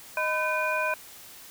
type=tone cluster; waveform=sine; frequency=621 / 1002 / 1529 / 2440 Hz; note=D#5 / B5 / G6 / D#7; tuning=-3 / +25 / -44 / -34 cents; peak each=-30 dBFS; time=0.17-0.94 s; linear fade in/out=2 ms; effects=white hiss -47 dBFS RMS until 1.5 s